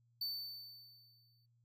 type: tone with exponential decay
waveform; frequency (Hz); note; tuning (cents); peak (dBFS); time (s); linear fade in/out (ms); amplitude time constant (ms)
square; 4534; C#8; +38; -37; 0.21-1.46; 5; 270
effects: noise-tail reverb RT60 0.1 s tail -20 dB re dry + added 118 Hz sine -70 dBFS peak until 1.64 s